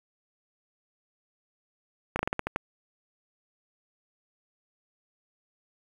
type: slowing click train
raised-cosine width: 0.5 ms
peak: -12 dBFS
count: 8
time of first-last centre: 2.16-2.561 s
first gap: 32 ms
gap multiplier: 1.19
effects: 7-bit